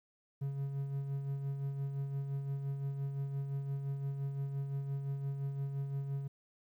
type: tone with tremolo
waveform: triangle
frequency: 138.59 Hz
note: C#3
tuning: in tune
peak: -31 dBFS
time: 0.41-6.28 s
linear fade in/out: 10 ms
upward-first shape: sine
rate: 5.8 Hz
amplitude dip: 45%
effects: 12-bit